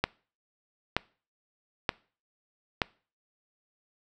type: click train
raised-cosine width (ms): 0.3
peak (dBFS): -8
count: 4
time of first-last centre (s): 0.04-2.818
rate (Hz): 1.08
effects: noise-tail reverb RT60 0.4 s tail -23 dB re dry